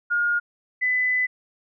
sine tone pair in turn, 1425 / 2004 Hz, F6 / B6, +34 / +25 cents, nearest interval tritone, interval 591 cents, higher second, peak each -19 dBFS, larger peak neither, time 0.1-0.4 / 0.81-1.27 s, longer second, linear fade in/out 20 ms, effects none

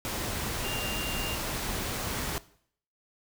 sine tone in noise, 2794 Hz, F7, in tune, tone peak -36 dBFS, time 0.64-1.35 s, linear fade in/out 0 ms, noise pink, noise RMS -33 dBFS, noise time 0.05-2.38 s, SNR -6 dB, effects noise-tail reverb RT60 0.6 s tail -18 dB re dry

